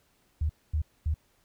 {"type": "tone bursts", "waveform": "sine", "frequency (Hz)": 76.5, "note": "D#2", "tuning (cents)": -29, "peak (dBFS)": -24, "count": 3, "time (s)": [0.41, 1.142], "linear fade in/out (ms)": 5, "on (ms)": 84, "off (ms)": 240, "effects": ["pink hiss -68 dBFS RMS until 1.44 s"]}